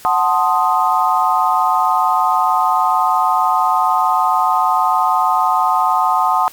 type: chord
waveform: sine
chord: F# diminished seventh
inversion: none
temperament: equal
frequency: 740 / 880 / 1046.5 / 1244.5 Hz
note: F#5 / A5 / C6 / Eb6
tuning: 0 / 0 / 0 / 0 cents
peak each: -17 dBFS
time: 0.05-6.48 s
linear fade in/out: 0 ms
effects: white hiss -40 dBFS RMS until 6.52 s + MP3 96 kbps